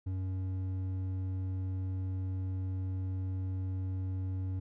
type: tone with hard clipping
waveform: sine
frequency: 93.8 Hz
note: F#2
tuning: 24 cents sharp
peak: -34 dBFS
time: 0.06-4.6 s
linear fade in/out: 10 ms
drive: 6 dB
effects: none